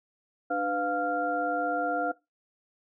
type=tone cluster; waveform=sine; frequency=297.3 / 499.7 / 704 / 1389 Hz; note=D4 / B4 / F5 / F6; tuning=+21 / +20 / +14 / -10 cents; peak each=-33 / -33 / -29 / -32 dBFS; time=0.5-2.12 s; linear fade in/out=10 ms; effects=noise-tail reverb RT60 0.2 s tail -19 dB re dry